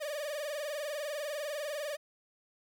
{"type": "tone with vibrato", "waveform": "45% pulse", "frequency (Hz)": 590, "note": "D5", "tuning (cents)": 8, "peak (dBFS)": -35, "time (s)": [0, 1.97], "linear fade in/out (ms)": 20, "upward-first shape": "sine", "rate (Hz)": 20, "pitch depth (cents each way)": 100, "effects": ["11-bit"]}